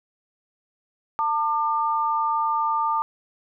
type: tone pair together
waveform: sine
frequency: 898 / 1198.7 Hz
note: A5 / D6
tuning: +35 / +35 cents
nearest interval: perfect fourth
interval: 500 cents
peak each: -23 dBFS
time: 1.19-3.02 s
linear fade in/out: 0 ms
effects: none